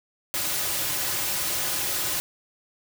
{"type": "noise with comb filter", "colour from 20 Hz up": "white", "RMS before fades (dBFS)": -27, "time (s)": [0.34, 2.2], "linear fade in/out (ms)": 0, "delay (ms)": 4.4, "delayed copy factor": -0.55, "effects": []}